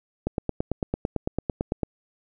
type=click train; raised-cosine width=2 ms; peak=-11 dBFS; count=15; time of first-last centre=0.27-1.832 s; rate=8.96 Hz; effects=none